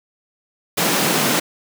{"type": "high-pass noise", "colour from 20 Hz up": "pink", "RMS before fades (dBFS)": -18, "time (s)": [0.77, 1.4], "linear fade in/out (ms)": 10, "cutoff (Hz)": 140, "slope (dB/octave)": 48, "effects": []}